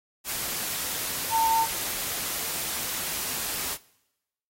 sine tone in noise, 902 Hz, A5, 43 cents sharp, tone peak -20 dBFS, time 1.3-1.67 s, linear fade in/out 50 ms, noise white, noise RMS -31 dBFS, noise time 0.24-3.78 s, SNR +8 dB, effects noise-tail reverb RT60 0.9 s tail -22 dB re dry + AAC 48 kbps

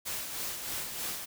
white noise with tremolo, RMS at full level -35 dBFS, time 0.05-1.26 s, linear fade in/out 20 ms, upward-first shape sine, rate 3.2 Hz, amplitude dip 45%, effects none

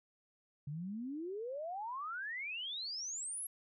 sine exponential sweep, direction up, 138.59 to 11420 Hz, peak -39 dBFS, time 0.67-3.47 s, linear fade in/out 5 ms, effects none

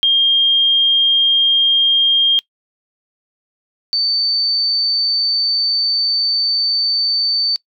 sine tone pair in turn, 3215 / 4554 Hz, G7 / C#8, +43 / +46 cents, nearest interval tritone, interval 603 cents, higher second, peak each -9 / -14 dBFS, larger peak first, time 0.03-2.39 / 3.93-7.56 s, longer second, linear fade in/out 0 ms, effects noise-tail reverb RT60 0.1 s tail -23 dB re dry

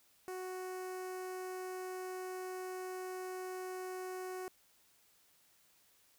sawtooth tone with notch filter, 370 Hz, F#4, in tune, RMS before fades -43 dBFS, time 0.28-4.48 s, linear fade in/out 0 ms, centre 3500 Hz, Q 0.85, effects white hiss -69 dBFS RMS until 6.18 s

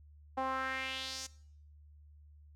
sawtooth tone with band-pass filter sweep, 263.3 Hz, C4, 11 cents sharp, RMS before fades -38 dBFS, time 0.37-1.27 s, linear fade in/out 10 ms, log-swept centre 800 to 6500 Hz, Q 2.7, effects noise-tail reverb RT60 0.6 s tail -19 dB re dry + added 74 Hz sine -55 dBFS peak until 2.55 s

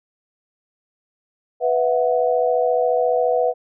sine chord, B suspended fourth, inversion none, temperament equal with one note detuned, 493.9 / 659.3 / 733.6 Hz, B4 / E5 / F#5, 0 / 0 / -15 cents, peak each -18 / -21 / -22 dBFS, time 1.6-3.54 s, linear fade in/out 50 ms, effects none

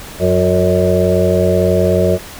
harmonic tone with a mistuned harmonic, 91 Hz, F#2, 28 cents flat, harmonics 1 / 2 / 4 / 5 / 6 / 7, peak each -17 / -17 / -17 / -17 / -17 / -17 dBFS, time 0.19-2.19 s, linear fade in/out 50 ms, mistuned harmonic 6, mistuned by +39 cents, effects pink hiss -32 dBFS RMS until 2.39 s

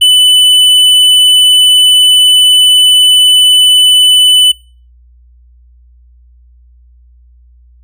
sine tone with tanh clipping, 2996 Hz, F#7, 21 cents sharp, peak -4 dBFS, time 0.01-4.52 s, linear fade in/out 10 ms, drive 10 dB, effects noise-tail reverb RT60 0.4 s tail -25 dB re dry + added 60 Hz sine -39 dBFS peak until 7.83 s

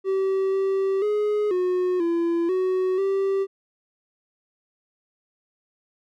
triangle tone with pitch steps, 384.6 / 387.1 / 419 / 363.7 / 338.3 / 372.1 / 389.8 Hz, G4 / G4 / G#4 / F#4 / E4 / F#4 / G4, -33 / -22 / +15 / -30 / +45 / +10 / -10 cents, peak -18 dBFS, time 0.04-3.47 s, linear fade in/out 50 ms, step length 490 ms, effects none

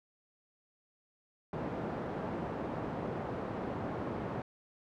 pink band-pass noise, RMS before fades -38 dBFS, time 1.53-4.42 s, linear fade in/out 2 ms, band 140 to 910 Hz, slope 12 dB/octave, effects none

